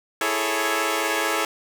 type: chord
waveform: 10% pulse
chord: A major seventh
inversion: second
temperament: equal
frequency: 329.6 / 415.3 / 440 / 554.4 Hz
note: E4 / G#4 / A4 / C#5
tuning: 0 / 0 / 0 / 0 cents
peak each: -19 dBFS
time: 0.21-1.45 s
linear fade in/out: 2 ms
effects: none